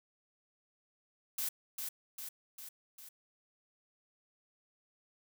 blue noise with echo, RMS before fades -36 dBFS, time 1.38-1.49 s, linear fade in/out 5 ms, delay 400 ms, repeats 4, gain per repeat -4 dB, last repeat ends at 3.09 s, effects none

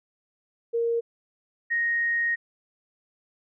sine tone pair in turn, 465.4 / 1868.1 Hz, A#4 / A#6, -3 / +3 cents, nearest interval 2 octaves, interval 2406 cents, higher second, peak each -22 dBFS, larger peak neither, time 0.73-1.01 / 1.7-2.36 s, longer second, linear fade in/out 20 ms, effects none

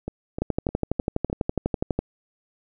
two click trains, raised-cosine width 2 ms, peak -16 / -9 dBFS, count 5 / 20, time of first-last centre 0.08-1.3 / 0.42-1.99 s, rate 3.28 / 12.1 Hz, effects none

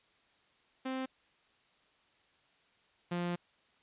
sawtooth tone pair in turn, 261.6 / 174.91 Hz, C4 / F3, 0 / +3 cents, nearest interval perfect fifth, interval 697 cents, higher first, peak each -31 / -29 dBFS, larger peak second, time 0.85-1.06 / 3.11-3.36 s, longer second, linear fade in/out 10 ms, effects white hiss -69 dBFS RMS until 3.82 s + resampled to 8000 Hz

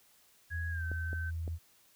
sine tone with pitch glide, 1661.2 to 1541 Hz, G#6 to G6, 0 to -30 cents, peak -39 dBFS, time 0.5-1.31 s, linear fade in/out 20 ms, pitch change -130 cents, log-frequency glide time 0.7-0.84 s
sine tone, 82.41 Hz, E2, in tune, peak -34 dBFS, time 0.5-1.59 s, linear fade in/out 50 ms
clicks, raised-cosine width 2 ms, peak -30 dBFS, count 3, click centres 0.916 / 1.131 / 1.478 s
effects white hiss -65 dBFS RMS until 1.95 s

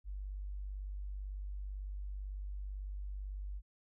sine tone, 49 Hz, G1, in tune, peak -39 dBFS, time 0.04-3.62 s, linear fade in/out 50 ms, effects none

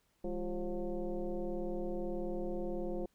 sine tone with frequency modulation, 164.81 Hz, E3, in tune, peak -34 dBFS, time 0.24-3.06 s, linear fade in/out 5 ms, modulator 184 Hz, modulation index 2.2, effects pink hiss -75 dBFS RMS until 3.14 s

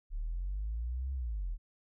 sine linear two-way sweep, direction up then down, 34.65 to 68 to 36.24 Hz, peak -32 dBFS, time 0.1-1.58 s, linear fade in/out 50 ms, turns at 1.13 s, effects tanh soft clip ceiling -29 dBFS

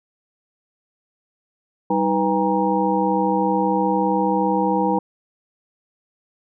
sine tone cluster, 195.3 / 314.7 / 492.2 / 806 / 939 Hz, G3 / D#4 / B4 / G5 / A#5, -6 / +20 / -6 / +48 / +12 cents, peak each -23 dBFS, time 1.9-4.99 s, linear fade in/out 5 ms, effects none

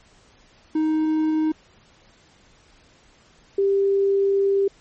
triangle / sine tone pair in turn, 312.6 / 394.7 Hz, D#4 / G4, +8 / +12 cents, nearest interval major third, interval 404 cents, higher second, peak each -16 dBFS, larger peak neither, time 0.75-1.52 / 3.58-4.68 s, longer second, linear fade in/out 5 ms, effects pink hiss -55 dBFS RMS until 4.8 s + MP3 32 kbps

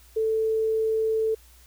sine tone, 441.6 Hz, A4, 6 cents sharp, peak -21 dBFS, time 0.16-1.35 s, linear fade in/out 10 ms, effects added 60 Hz sine -52 dBFS peak until 1.66 s + white hiss -56 dBFS RMS until 1.66 s

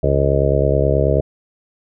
harmonic tone, 69.3 Hz, C#2, in tune, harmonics 1 / 2 / 3 / 4 / 5 / 6 / 7 / 8 / 9, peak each -19 / -19 / -30 / -27 / -25 / -21 / -21 / -23 / -20 dBFS, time 0.03-1.21 s, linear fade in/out 5 ms, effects none

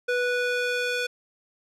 square tone with band-pass filter sweep, 491.7 Hz, B4, 8 cents flat, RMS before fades -26 dBFS, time 0.08-1.07 s, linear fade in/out 10 ms, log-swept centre 1300 to 2600 Hz, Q 0.82, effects none

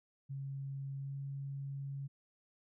sine tone with pitch glide, 137.2 to 138.47 Hz, C#3 to C#3, -17 to -2 cents, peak -39 dBFS, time 0.29-2.08 s, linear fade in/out 20 ms, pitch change +15 cents, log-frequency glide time 0.98-1.15 s, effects none

